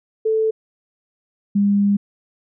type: tone pair in turn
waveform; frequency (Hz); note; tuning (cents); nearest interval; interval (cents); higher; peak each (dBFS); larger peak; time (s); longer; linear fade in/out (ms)
sine; 440 / 201.9; A4 / G#3; 0 / -49; octave + minor second; 1349; first; -15 / -13; second; 0.25-0.51 / 1.55-1.97; second; 10
effects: none